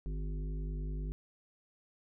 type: harmonic tone with a mistuned harmonic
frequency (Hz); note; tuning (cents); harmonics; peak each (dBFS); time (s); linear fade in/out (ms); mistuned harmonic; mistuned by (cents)
50.3; G1; +45; 1 / 3 / 5 / 7 / 8; -35 / -43 / -50 / -54 / -56; 0.06-1.12; 0; 3; +27
effects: none